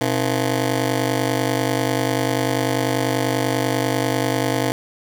15% pulse ring-modulated tone, 196 Hz, G3, in tune, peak -9 dBFS, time 0.01-4.72 s, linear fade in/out 0 ms, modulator 72.9 Hz, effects none

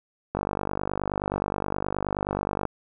click train, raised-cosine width 1 ms, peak -12 dBFS, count 115, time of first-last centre 0.35-2.653 s, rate 49.5 Hz, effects none

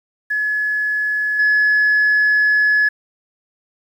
sine tone with level steps, 1702 Hz, G#6, 42 cents sharp, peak -16 / -10 dBFS, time 0.3-2.89 s, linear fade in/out 10 ms, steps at 1.39 s, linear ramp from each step 5 ms, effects tanh soft clip ceiling -9 dBFS + 8-bit

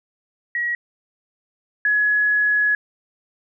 sine tone pair in turn, 1910 / 1687.4 Hz, A#6 / G#6, +42 / +27 cents, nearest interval major second, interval 215 cents, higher first, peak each -20 / -15 dBFS, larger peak second, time 0.55-0.75 / 1.85-2.75 s, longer second, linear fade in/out 2 ms, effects none

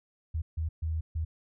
sine tone bursts at uneven times, 80 Hz, D#2, 49 cents sharp, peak -28 dBFS, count 4, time 0.34-0.42 / 0.57-0.69 / 0.82-1.01 / 1.15-1.25 s, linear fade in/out 10 ms, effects none

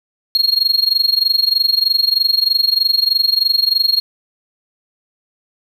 triangle tone with amplitude modulation, 4266 Hz, C8, 33 cents sharp, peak -7 dBFS, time 0.35-4 s, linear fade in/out 0 ms, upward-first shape sine, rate 23.2 Hz, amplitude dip 90%, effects none

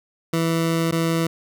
20% pulse tone with dropouts, 164.81 Hz, E3, in tune, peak -14 dBFS, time 0.33-1.27 s, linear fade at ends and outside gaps 5 ms, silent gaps 0.913-0.923 s, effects none

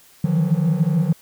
triangle tone cluster, 149.9 / 160.4 / 167.2 / 181.1 Hz, D3 / E3 / E3 / F#3, +36 / -47 / +25 / -37 cents, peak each -19 dBFS, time 0.24-1.13 s, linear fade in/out 5 ms, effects tanh soft clip ceiling -7 dBFS + white hiss -51 dBFS RMS until 1.21 s

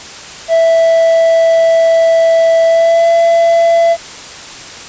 triangle tone with pitch glide, 659.3 to 672 Hz, E5 to E5, 0 to +33 cents, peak -4 dBFS, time 0.48-3.97 s, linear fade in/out 50 ms, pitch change +33 cents, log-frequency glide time 2.65-3.08 s, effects white hiss -29 dBFS RMS until 4.88 s + resampled to 16000 Hz

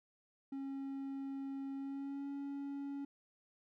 triangle tone with pitch glide, 272.8 to 280.1 Hz, C#4 to C#4, -28 to +18 cents, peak -38 dBFS, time 0.52-3.05 s, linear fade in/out 5 ms, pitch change +46 cents, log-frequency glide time 1.75-2.28 s, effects none

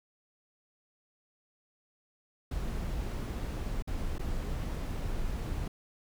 brown noise with dropouts, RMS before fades -34 dBFS, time 2.51-5.68 s, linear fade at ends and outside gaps 5 ms, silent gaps 3.824-3.874 / 4.183-4.193 s, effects none

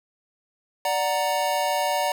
square chord, D augmented, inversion none, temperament equal, 587.3 / 740 / 932.3 Hz, D5 / F#5 / A#5, 0 / 0 / 0 cents, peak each -27 dBFS, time 0.85-2.12 s, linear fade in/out 2 ms, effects none

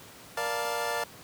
25% pulse chord, Bb major seventh, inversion none, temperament equal with one note detuned, 470.2 / 587.3 / 698.5 / 880 Hz, Bb4 / D5 / F5 / A5, +15 / 0 / 0 / 0 cents, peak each -31 dBFS, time 0.37-1.04 s, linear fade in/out 5 ms, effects pink hiss -49 dBFS RMS until 1.23 s + high-pass 100 Hz 12 dB/octave

